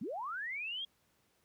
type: linear sweep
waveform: sine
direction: up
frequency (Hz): 169.7 to 3322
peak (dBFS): -37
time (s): 0.01-0.85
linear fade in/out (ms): 5
effects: pink hiss -73 dBFS RMS until 1.44 s + high-pass 80 Hz 12 dB/octave